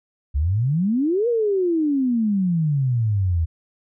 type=exponential two-way sweep; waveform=sine; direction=up then down; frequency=65.41 to 487.3 to 78.9 Hz; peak=-17 dBFS; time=0.34-3.46 s; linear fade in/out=20 ms; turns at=1.28 s; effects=none